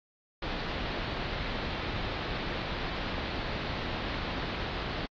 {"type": "low-pass noise", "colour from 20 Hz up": "pink", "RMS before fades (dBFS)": -35, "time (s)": [0.42, 5.06], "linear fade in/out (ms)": 5, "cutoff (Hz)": 4500, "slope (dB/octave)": 48, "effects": ["AAC 32 kbps"]}